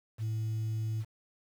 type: tone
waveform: sine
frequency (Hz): 110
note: A2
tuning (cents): 0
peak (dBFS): -28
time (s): 0.18-1.05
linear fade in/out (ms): 50
effects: tanh soft clip ceiling -29 dBFS + 9-bit